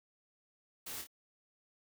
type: noise with echo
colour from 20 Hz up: white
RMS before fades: -44 dBFS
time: 0.86-1.02 s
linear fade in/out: 10 ms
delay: 26 ms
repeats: 2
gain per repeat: -5 dB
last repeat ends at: 1.072 s
effects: none